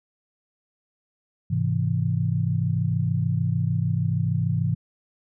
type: chord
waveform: sine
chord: Ab augmented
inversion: none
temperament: equal with one note detuned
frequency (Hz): 104.19 / 130.81 / 164.81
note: Ab2 / C3 / E3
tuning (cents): +6 / 0 / 0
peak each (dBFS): -25 / -25 / -25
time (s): 1.5-4.75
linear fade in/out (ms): 10
effects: none